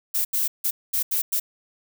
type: noise bursts at uneven times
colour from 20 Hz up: violet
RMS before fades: -23 dBFS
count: 6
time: 0.14-0.25 / 0.33-0.48 / 0.64-0.71 / 0.93-1.03 / 1.11-1.22 / 1.32-1.4 s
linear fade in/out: 10 ms
effects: none